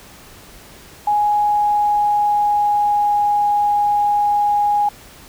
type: tone with pitch glide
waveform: sine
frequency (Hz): 832 to 825.3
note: G#5 to G#5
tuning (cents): +3 to -11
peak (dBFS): -13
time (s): 1.07-4.89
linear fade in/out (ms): 5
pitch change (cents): -14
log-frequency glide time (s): 1.29-3.33
effects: pink hiss -42 dBFS RMS until 5.28 s